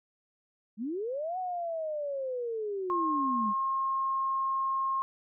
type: linear two-way sweep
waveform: sine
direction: up then down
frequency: 196 to 749 to 196 Hz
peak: -31 dBFS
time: 0.77-3.54 s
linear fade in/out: 50 ms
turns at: 1.38 s
type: tone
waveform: sine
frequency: 1072 Hz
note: C6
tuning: 42 cents sharp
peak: -27 dBFS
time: 2.9-5.02 s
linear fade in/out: 0 ms
effects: none